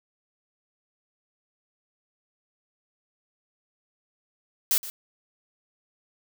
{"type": "noise with echo", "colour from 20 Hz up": "blue", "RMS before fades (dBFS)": -22, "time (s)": [4.71, 4.78], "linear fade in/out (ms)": 0, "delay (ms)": 120, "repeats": 1, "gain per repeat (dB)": -15, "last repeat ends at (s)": 4.9, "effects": []}